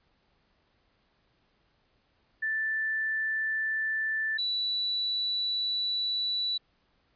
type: tone pair in turn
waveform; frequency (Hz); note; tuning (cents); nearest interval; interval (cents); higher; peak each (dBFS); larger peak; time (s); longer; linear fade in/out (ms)
sine; 1763 / 3949; A6 / B7; +3 / -1; octave + major second; 1396; second; -27; neither; 2.42-4.38 / 4.38-6.58; second; 10
effects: pink hiss -70 dBFS RMS until 7.15 s + resampled to 11025 Hz